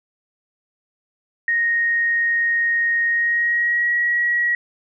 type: tone with pitch glide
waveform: sine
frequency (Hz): 1864.7 to 1912.7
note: A#6 to A#6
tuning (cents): 0 to +44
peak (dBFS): -16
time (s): 1.48-4.55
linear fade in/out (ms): 2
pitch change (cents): +44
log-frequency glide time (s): 3.07-3.94
effects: none